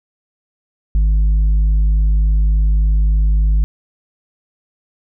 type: tone with tanh clipping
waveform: sine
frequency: 51.7 Hz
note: G#1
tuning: 7 cents flat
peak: -11 dBFS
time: 0.95-3.64 s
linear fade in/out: 0 ms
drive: 4 dB
effects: none